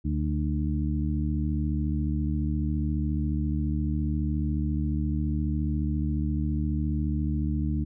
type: harmonic tone with a mistuned harmonic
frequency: 74.4 Hz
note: D2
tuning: 23 cents sharp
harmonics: 1 / 2 / 3 / 4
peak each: -27 / -30 / -32 / -33 dBFS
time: 0.04-7.85 s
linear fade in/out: 20 ms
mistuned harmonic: 4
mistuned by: +28 cents
effects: none